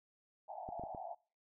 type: band-pass noise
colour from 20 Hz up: white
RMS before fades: -46 dBFS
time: 0.48-1.15 s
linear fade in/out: 10 ms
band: 640 to 840 Hz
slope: 96 dB/octave
type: clicks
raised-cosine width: 2 ms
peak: -34 dBFS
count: 4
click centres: 0.689 / 0.796 / 0.837 / 0.948 s
effects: noise-tail reverb RT60 0.4 s tail -25 dB re dry